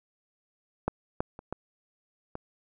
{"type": "clicks", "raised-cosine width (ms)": 1, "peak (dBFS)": [-12, -13, -28, -19, -22], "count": 5, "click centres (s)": [0.88, 1.205, 1.391, 1.526, 2.354], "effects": []}